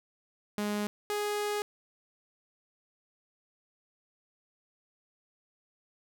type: tone pair in turn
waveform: sawtooth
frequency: 207.7 / 415.4 Hz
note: G#3 / G#4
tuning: 0 / 0 cents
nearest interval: octave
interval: 1200 cents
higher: second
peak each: -26 / -26 dBFS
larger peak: neither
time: 0.58-0.87 / 1.1-1.62 s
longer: second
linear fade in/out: 0 ms
effects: none